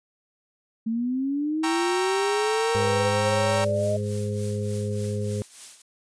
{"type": "linear sweep", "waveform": "sine", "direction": "up", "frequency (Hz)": [220, 622.3], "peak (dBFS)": -23, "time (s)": [0.86, 3.97], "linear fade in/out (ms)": 10}
{"type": "chord", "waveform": "sawtooth", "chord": "G diminished seventh", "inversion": "none", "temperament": "equal with one note detuned", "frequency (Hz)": [784, 932.3, 1108.7, 1327.7], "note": ["G5", "Bb5", "Db6", "Fb6"], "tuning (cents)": [0, 0, 0, 12], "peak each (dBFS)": [-26, -25, -30, -30], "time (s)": [1.63, 3.65], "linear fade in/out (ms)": 10}
{"type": "harmonic tone", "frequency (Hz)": 103.83, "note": "G#2", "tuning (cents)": 0, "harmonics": [1, 2, 4, 5], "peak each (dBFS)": [-27, -32, -32, -35], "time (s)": [2.75, 5.42], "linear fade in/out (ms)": 0}
{"type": "noise with tremolo", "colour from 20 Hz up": "blue", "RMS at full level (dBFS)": -37, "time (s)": [3.21, 5.82], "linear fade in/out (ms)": 5, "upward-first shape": "triangle", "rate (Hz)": 3.4, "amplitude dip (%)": 75}
{"effects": ["resampled to 22050 Hz"]}